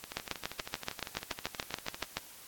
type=two click trains; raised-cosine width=0.2 ms; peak=-15 / -22 dBFS; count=15 / 26; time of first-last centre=0.17-2.17 / 0.04-2.024 s; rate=7 / 12.6 Hz; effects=white hiss -52 dBFS RMS until 2.47 s + AAC 64 kbps